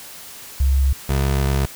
sine / 25% pulse tone pair in turn, 67.5 / 68.21 Hz, C#2 / C#2, -45 / -27 cents, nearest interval unison, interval 18 cents, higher second, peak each -13 dBFS, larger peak neither, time 0.6-0.93 / 1.09-1.66 s, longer second, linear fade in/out 5 ms, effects white hiss -38 dBFS RMS until 1.75 s

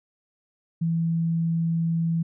sine tone, 165.6 Hz, E3, 8 cents sharp, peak -21 dBFS, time 0.81-2.23 s, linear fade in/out 10 ms, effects none

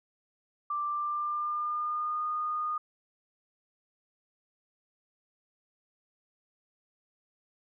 sine tone with pitch glide, 1178 to 1226.6 Hz, D6 to D#6, +5 to -25 cents, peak -29 dBFS, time 0.7-2.78 s, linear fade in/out 5 ms, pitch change +70 cents, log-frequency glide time 0.85-2.24 s, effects none

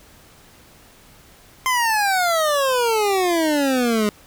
25% pulse exponential sweep, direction down, 1046.5 to 205.5 Hz, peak -13 dBFS, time 1.66-4.09 s, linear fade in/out 0 ms, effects pink hiss -49 dBFS RMS until 4.26 s

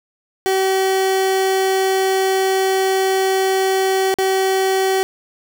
30% pulse tone with dropouts, 381.9 Hz, G4, 45 cents flat, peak -12 dBFS, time 0.46-5.03 s, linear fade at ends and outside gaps 0 ms, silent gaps 4.141-4.186 s, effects none

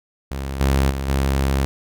sawtooth tone with level steps, 67.8 Hz, C#2, 38 cents flat, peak -21 / -11 / -19 / -13 dBFS, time 0.31-1.65 s, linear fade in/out 0 ms, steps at 0.6 / 0.9 / 1.08 s, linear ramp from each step 10 ms, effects none

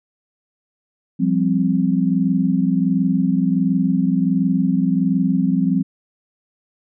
sine chord, F suspended second, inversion none, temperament equal, 174.61 / 196 / 261.6 Hz, F3 / G3 / C4, 0 / 0 / 0 cents, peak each -19 dBFS, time 1.19-5.83 s, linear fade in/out 20 ms, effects none

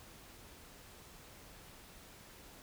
silence, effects pink hiss -56 dBFS RMS until 2.62 s

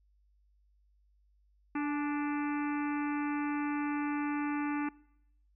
harmonic tone with a mistuned harmonic, 293.7 Hz, D4, in tune, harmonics 1 / 3 / 4 / 5 / 6 / 7 / 8 / 9, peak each -31 / -41 / -43 / -45 / -47 / -48 / -49 / -50 dBFS, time 1.75-4.89 s, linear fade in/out 5 ms, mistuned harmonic 3, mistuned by -41 cents, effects noise-tail reverb RT60 0.8 s tail -23 dB re dry + added 50 Hz sine -65 dBFS peak until 5.55 s

